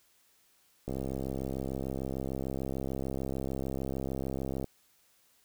click train, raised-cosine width 2 ms, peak -22 dBFS, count 252, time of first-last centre 0.88-4.643 s, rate 66.7 Hz, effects white hiss -67 dBFS RMS until 5.44 s

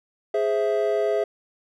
triangle chord, Ab augmented, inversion none, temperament equal, 415.3 / 523.3 / 659.3 Hz, Ab4 / C5 / E5, 0 / 0 / 0 cents, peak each -21 / -26 / -22 dBFS, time 0.34-1.24 s, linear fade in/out 5 ms, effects none

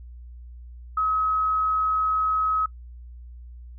sine tone, 1277 Hz, D#6, 45 cents sharp, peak -20 dBFS, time 0.97-2.66 s, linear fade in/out 5 ms, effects noise-tail reverb RT60 0.1 s tail -22 dB re dry + added 60 Hz sine -39 dBFS peak until 3.78 s

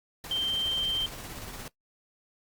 pink noise with tremolo, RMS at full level -40 dBFS, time 0.24-1.68 s, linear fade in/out 2 ms, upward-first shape square, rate 17 Hz, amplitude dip 30%
sine tone, 3136 Hz, G7, in tune, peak -26 dBFS, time 0.31-1.06 s, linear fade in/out 2 ms
effects noise-tail reverb RT60 0.1 s tail -19 dB re dry + Opus 48 kbps

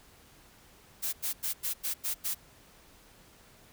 blue noise bursts, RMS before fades -32 dBFS, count 7, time 1.02-2.348 s, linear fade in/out 20 ms, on 110 ms, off 93 ms, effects pink hiss -58 dBFS RMS until 3.72 s

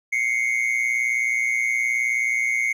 triangle tone pair together, 2098 / 2217 Hz, C7 / C#7, +4 / 0 cents, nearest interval minor second, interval 96 cents, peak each -21 dBFS, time 0.12-2.73 s, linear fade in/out 10 ms, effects none

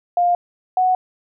sine tone pair in turn, 704 / 739.8 Hz, F5 / F#5, +14 / 0 cents, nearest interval minor second, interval 86 cents, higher second, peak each -13 dBFS, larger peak neither, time 0.17-0.35 / 0.77-0.95 s, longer neither, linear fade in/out 2 ms, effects none

